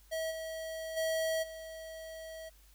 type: tone with level steps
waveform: square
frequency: 644 Hz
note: E5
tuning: 41 cents flat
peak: -34 / -39 / -31 / -44 dBFS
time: 0.11-2.5 s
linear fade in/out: 20 ms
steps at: 0.3 / 0.96 / 1.42 s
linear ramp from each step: 20 ms
effects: added 50 Hz sine -59 dBFS peak until 2.74 s + white hiss -65 dBFS RMS until 2.74 s